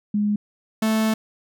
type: tone pair in turn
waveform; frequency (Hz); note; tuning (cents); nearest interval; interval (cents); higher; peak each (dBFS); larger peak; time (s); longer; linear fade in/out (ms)
sine / 45% pulse; 207.7 / 219.5; G#3 / A3; 0 / -4; minor second; 96; second; -18; neither; 0.14-0.36 / 0.82-1.14; second; 5
effects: none